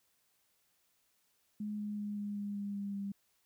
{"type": "tone with pitch steps", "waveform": "sine", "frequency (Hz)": [209.8, 208.2, 206.7, 205.1, 203.6, 202.1, 200.6, 199.06], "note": ["G#3", "G#3", "G#3", "G#3", "G#3", "G#3", "G3", "G3"], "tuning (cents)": [18, 5, -8, -21, -34, -47, 40, 27], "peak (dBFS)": -36, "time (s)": [1.6, 3.12], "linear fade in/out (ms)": 5, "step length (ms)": 190, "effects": ["white hiss -75 dBFS RMS until 3.45 s"]}